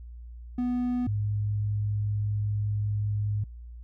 triangle / sine tone pair in turn, 246.9 / 104.1 Hz, B3 / G#2, 0 / +5 cents, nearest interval octave + minor third, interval 1495 cents, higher first, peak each -23 / -25 dBFS, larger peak first, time 0.58-1.07 / 1.07-3.44 s, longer second, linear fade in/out 5 ms, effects added 59 Hz sine -40 dBFS peak until 3.83 s

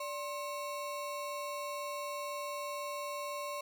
square ring-modulated tone, 823 Hz, G#5, 16 cents flat, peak -35 dBFS, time 0-3.61 s, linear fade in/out 5 ms, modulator 240 Hz, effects 12-bit

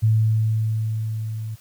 sine tone with level ramp, 110 Hz, A2, in tune, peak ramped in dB -13 to -27 dBFS, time 0.02-1.56 s, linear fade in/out 20 ms, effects white hiss -53 dBFS RMS until 1.6 s

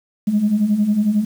sine beating tone pair, 201.4 / 212.4 Hz, G3 / G#3, +47 / +39 cents, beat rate 11 Hz, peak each -20 / -14 dBFS, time 0.27-1.25 s, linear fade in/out 10 ms, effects tanh soft clip ceiling -8 dBFS + 7-bit

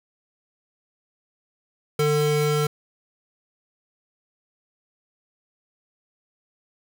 square tone pair together, 149.4 / 447.7 Hz, D3 / A4, +30 / +30 cents, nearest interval octave + perfect fifth, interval 1900 cents, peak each -23 dBFS, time 1.99-2.67 s, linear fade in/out 5 ms, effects none

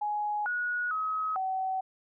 sine tone with pitch steps, 836 / 1457 / 1274 / 758 Hz, G#5 / F#6 / D#6 / F#5, +11 / -27 / +41 / +42 cents, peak -28 dBFS, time 0.01-1.81 s, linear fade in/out 10 ms, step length 450 ms, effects none

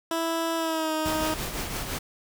15% pulse tone with pitch glide, 329.5 to 313 Hz, E4 to D#4, -1 to +10 cents, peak -19 dBFS, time 0.11-1.34 s, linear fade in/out 2 ms, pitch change -89 cents, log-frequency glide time 0.56-0.94 s
pink noise with tremolo, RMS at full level -30 dBFS, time 1.05-1.99 s, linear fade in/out 10 ms, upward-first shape triangle, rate 5.9 Hz, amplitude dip 50%
effects none

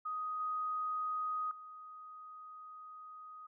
sine tone with level steps, 1250 Hz, D#6, 8 cents sharp, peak -36 / -34 / -48 dBFS, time 0.05-3.47 s, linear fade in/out 10 ms, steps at 0.4 / 1.51 s, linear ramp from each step 2 ms, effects none

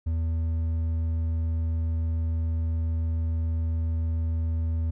triangle tone with hard clipping, 81.5 Hz, E2, 19 cents flat, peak -25 dBFS, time 0.06-4.91 s, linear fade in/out 10 ms, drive 7 dB, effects none

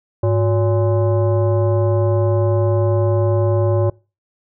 sine tone with frequency modulation, 103.8 Hz, G#2, in tune, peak -13 dBFS, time 0.23-3.9 s, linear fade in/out 5 ms, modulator 465 Hz, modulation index 0.98, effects noise-tail reverb RT60 0.3 s tail -24 dB re dry

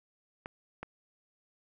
clicks, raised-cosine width 0.5 ms, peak -24 dBFS, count 2, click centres 0.459 / 0.83 s, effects none

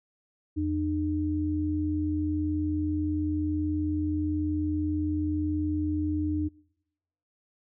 sine tone pair together, 85.1 / 303.5 Hz, F2 / D#4, -44 / -43 cents, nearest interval octave + minor seventh, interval 2201 cents, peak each -30 / -27 dBFS, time 0.56-6.49 s, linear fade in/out 20 ms, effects noise-tail reverb RT60 0.9 s tail -26 dB re dry

